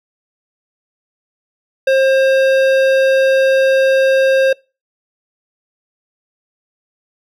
sine tone with hard clipping, 533 Hz, C5, 32 cents sharp, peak -11 dBFS, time 1.87-4.53 s, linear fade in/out 5 ms, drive 13 dB, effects noise-tail reverb RT60 0.3 s tail -26 dB re dry

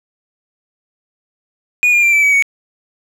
triangle tone with pitch steps, 2456 / 2410 / 2364 / 2319 / 2276 / 2233 Hz, D#7 / D7 / D7 / D7 / C#7 / C#7, -23 / +44 / +11 / -22 / +45 / +12 cents, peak -7 dBFS, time 1.83-2.424 s, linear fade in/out 0 ms, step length 99 ms, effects none

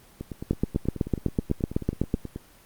two click trains, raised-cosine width 3 ms, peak -9 / -20 dBFS, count 14 / 21, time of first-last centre 0.51-2.141 / 0.21-2.361 s, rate 7.97 / 9.3 Hz, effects pink hiss -54 dBFS RMS until 2.65 s + Opus 24 kbps

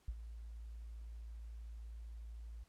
sine tone with ADSR envelope, 56.4 Hz, A1, 44 cents sharp, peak -35 dBFS, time 0.08-2.64 s, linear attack 5 ms, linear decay 45 ms, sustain -11 dB, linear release 10 ms, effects pink hiss -73 dBFS RMS until 2.68 s + low-pass 12000 Hz 12 dB/octave

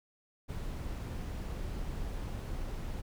brown noise, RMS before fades -38 dBFS, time 0.48-3.02 s, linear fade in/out 20 ms, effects none

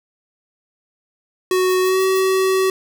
square tone with pitch glide, 370 to 379.3 Hz, F#4 to F#4, 0 to +43 cents, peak -15 dBFS, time 1.51-2.7 s, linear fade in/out 2 ms, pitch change +43 cents, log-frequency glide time 1.81-2.01 s
violet noise bursts, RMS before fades -33 dBFS, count 4, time 1.69-2.204 s, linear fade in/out 10 ms, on 55 ms, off 98 ms
effects none

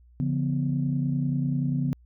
sine tone cluster, 141.9 / 172.1 / 249 Hz, C#3 / F3 / B3, +41 / -25 / +14 cents, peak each -25 / -30 / -28 dBFS, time 0.2-1.93 s, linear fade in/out 0 ms, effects tanh soft clip ceiling -14 dBFS + added 60 Hz sine -52 dBFS peak until 2.05 s

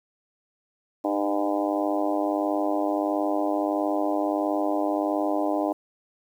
harmonic tone with a mistuned harmonic, 101.5 Hz, G#2, 39 cents flat, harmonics 3 / 4 / 5 / 6 / 7 / 8 / 9 / 10, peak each -26 / -35 / -34 / -28 / -31 / -32 / -38 / -38 dBFS, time 1.04-5.73 s, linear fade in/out 10 ms, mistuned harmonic 4, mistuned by -26 cents, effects 9-bit

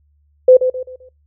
sine tone with echo, 510 Hz, C5, 44 cents flat, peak -3 dBFS, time 0.48-0.57 s, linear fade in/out 5 ms, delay 130 ms, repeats 4, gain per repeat -9 dB, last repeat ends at 1.09 s, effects noise-tail reverb RT60 0.2 s tail -24 dB re dry + added 73 Hz sine -54 dBFS peak until 1.26 s

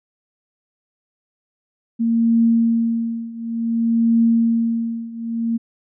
sine tone with tremolo, 230 Hz, A#3, 23 cents flat, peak -11 dBFS, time 1.99-5.58 s, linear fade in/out 20 ms, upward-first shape triangle, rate 0.56 Hz, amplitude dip 90%, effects none

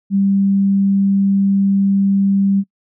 sine tone, 196.8 Hz, G3, 7 cents sharp, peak -11 dBFS, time 0.1-2.64 s, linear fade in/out 50 ms, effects noise-tail reverb RT60 0.1 s tail -25 dB re dry

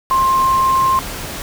sine tone in noise, 1057 Hz, C6, 17 cents sharp, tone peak -11 dBFS, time 0.11-0.99 s, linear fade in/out 0 ms, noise pink, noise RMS -27 dBFS, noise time 0.1-1.42 s, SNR +13 dB, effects none

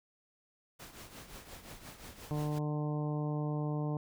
pink noise with tremolo, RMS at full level -47 dBFS, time 0.79-2.59 s, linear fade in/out 10 ms, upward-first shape triangle, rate 5.7 Hz, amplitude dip 70%
harmonic tone, 149.7 Hz, D3, 33 cents sharp, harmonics 1 / 2 / 3 / 4 / 5 / 6 / 7, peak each -33 / -39 / -43 / -45 / -47 / -49 / -50 dBFS, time 2.31-3.97 s, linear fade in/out 0 ms
effects none

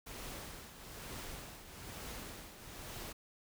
pink noise with tremolo, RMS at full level -45 dBFS, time 0.06-3.13 s, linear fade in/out 10 ms, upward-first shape triangle, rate 1.1 Hz, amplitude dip 65%, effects none

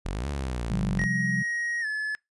sawtooth exponential two-way sweep, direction up then down, 38.89 to 73.42 to 44.37 Hz, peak -25 dBFS, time 0.05-1.06 s, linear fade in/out 10 ms, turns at 0.28 s
sine chord, C suspended fourth, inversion none, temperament just, 130.81 / 174.42 / 196.22 Hz, C3 / F3 / G3, 0 / -2 / +2 cents, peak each -30 dBFS, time 0.7-1.43 s, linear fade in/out 10 ms
triangle tone with pitch glide, 1887 to 1720.4 Hz, A#6 to A6, +21 to -39 cents, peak -25 dBFS, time 0.99-2.15 s, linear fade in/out 0 ms, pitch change -160 cents, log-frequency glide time 1.81-1.86 s
effects noise-tail reverb RT60 0.2 s tail -25 dB re dry + resampled to 24000 Hz

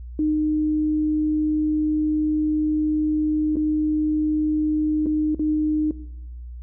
sine tone with dropouts, 306.2 Hz, D#4, 28 cents flat, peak -18 dBFS, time 0.19-5.91 s, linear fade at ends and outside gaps 2 ms, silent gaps 3.557-3.567 / 5.06-5.066 / 5.347-5.394 s, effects noise-tail reverb RT60 0.9 s tail -17 dB re dry + added 60 Hz sine -33 dBFS peak until 6.62 s

